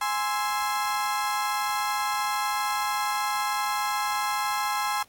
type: chord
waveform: 35% pulse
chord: Ab augmented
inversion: none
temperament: equal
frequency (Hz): 830.6 / 1046.5 / 1318.5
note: Ab5 / C6 / E6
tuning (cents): 0 / 0 / 0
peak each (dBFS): -27 / -27 / -31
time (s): 0.01-5.03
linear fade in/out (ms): 5
effects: pink hiss -60 dBFS RMS until 5.08 s + AAC 64 kbps